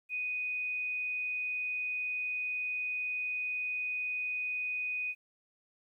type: tone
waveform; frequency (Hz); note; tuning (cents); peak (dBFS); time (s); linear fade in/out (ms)
sine; 2489; D#7; 0; -32; 0.09-5.15; 50
effects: 12-bit